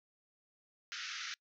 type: band-pass noise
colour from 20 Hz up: pink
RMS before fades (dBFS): -43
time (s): 0.92-1.34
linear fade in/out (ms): 0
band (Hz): 1300 to 6400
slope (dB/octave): 96
effects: noise-tail reverb RT60 0.1 s tail -25 dB re dry